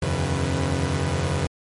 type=tone cluster; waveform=sawtooth; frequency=80.4 / 90.2 / 135.7 / 152.7 / 494 Hz; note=E2 / F#2 / C#3 / D#3 / B4; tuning=-43 / -44 / -36 / -32 / 0 cents; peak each=-25 / -22 / -22 / -27 / -29 dBFS; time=0.02-1.47 s; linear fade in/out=5 ms; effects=MP3 48 kbps